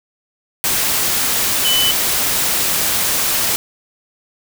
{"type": "tone in noise", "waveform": "sine", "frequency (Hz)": 3005, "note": "F#7", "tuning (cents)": 26, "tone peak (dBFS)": -14, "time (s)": [1.65, 1.91], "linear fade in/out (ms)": 0, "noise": "white", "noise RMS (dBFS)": -17, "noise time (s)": [0.64, 3.56], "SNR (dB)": 0, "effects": []}